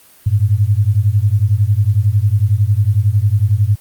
sine beating tone pair, 98 / 109 Hz, G2 / A2, 0 / -16 cents, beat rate 11 Hz, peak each -13 dBFS, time 0.26-3.76 s, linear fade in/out 10 ms, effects white hiss -46 dBFS RMS until 3.8 s + Opus 32 kbps

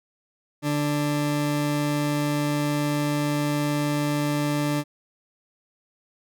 40% pulse tone pair together, 146.85 / 293.7 Hz, D3 / D4, 0 / 0 cents, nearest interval octave, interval 1200 cents, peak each -25 dBFS, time 0.62-4.84 s, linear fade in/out 50 ms, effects none

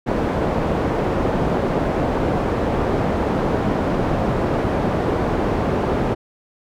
white low-pass noise, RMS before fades -20 dBFS, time 0.06-6.15 s, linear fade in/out 20 ms, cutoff 570 Hz, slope 12 dB/octave, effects none

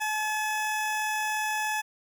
20% pulse tone, 857 Hz, A5, 46 cents flat, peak -22 dBFS, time 0-1.82 s, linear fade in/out 20 ms, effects none

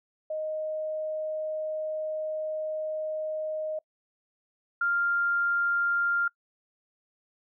sine tone pair in turn, 622 / 1396.3 Hz, D#5 / F6, -1 / -1 cents, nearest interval octave + major second, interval 1400 cents, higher second, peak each -29 / -23 dBFS, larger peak second, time 0.3-3.79 / 4.81-6.28 s, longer first, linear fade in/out 5 ms, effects noise-tail reverb RT60 0.1 s tail -24 dB re dry

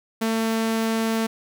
sawtooth tone, 224.2 Hz, A3, 33 cents sharp, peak -17 dBFS, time 0.21-1.27 s, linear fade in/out 10 ms, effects none

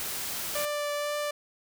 white noise, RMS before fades -34 dBFS, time 0-0.65 s, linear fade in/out 0 ms
sawtooth tone with vibrato, 587.3 Hz, D5, in tune, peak -25 dBFS, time 0.55-1.31 s, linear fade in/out 5 ms, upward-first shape triangle, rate 2 Hz, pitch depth 12 cents each way
effects none

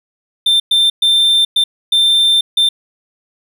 triangle tone bursts at uneven times, 3577 Hz, A7, 28 cents sharp, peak -7 dBFS, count 6, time 0.46-0.6 / 0.71-0.9 / 1.02-1.45 / 1.56-1.64 / 1.92-2.41 / 2.57-2.69 s, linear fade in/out 5 ms, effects none

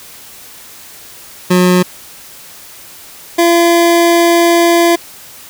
25% pulse tone pair in turn, 180.9 / 340.8 Hz, F#3 / F4, -39 / -42 cents, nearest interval major seventh, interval 1097 cents, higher second, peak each -3 dBFS, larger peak neither, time 1.5-1.83 / 3.38-4.96 s, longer second, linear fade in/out 10 ms, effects white hiss -35 dBFS RMS until 5.49 s

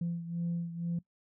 sine beating tone pair, 170 / 172.1 Hz, F3 / F3, -46 / -25 cents, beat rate 2.1 Hz, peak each -32 / -37 dBFS, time 0.01-0.99 s, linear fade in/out 5 ms, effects noise-tail reverb RT60 0.1 s tail -20 dB re dry + tanh soft clip ceiling -27 dBFS

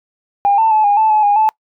sine tone with pitch steps, 806 / 891 / 863 / 816 / 875 / 855 / 818 / 870 Hz, G5 / A5 / A5 / G#5 / A5 / A5 / G#5 / A5, +48 / +22 / -34 / -31 / -10 / -50 / -26 / -20 cents, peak -8 dBFS, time 0.45-1.49 s, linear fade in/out 0 ms, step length 130 ms, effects noise-tail reverb RT60 0.1 s tail -26 dB re dry + tanh soft clip ceiling -4 dBFS

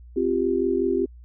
sine chord, C suspended fourth, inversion none, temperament equal with one note detuned, 261.6 / 346.6 / 392 Hz, C4 / F4 / G4, 0 / -13 / 0 cents, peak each -26 / -24 / -23 dBFS, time 0.16-1.06 s, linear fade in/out 10 ms, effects added 60 Hz sine -42 dBFS peak until 1.24 s

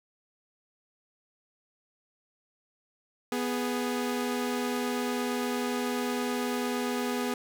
sawtooth tone pair together, 246.9 / 414.5 Hz, B3 / G#4, 0 / -3 cents, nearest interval major sixth, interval 897 cents, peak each -26 / -29 dBFS, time 3.32-7.34 s, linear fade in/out 2 ms, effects none

